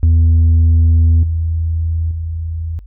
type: tone with level steps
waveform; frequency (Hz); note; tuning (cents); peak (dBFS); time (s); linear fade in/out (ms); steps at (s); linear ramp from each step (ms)
sine; 81.9; E2; -11; -4 / -13 / -18; 0.03-2.79; 0; 1.23 / 2.11; 2
effects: tanh soft clip ceiling -6 dBFS + added 50 Hz sine -33 dBFS peak until 2.86 s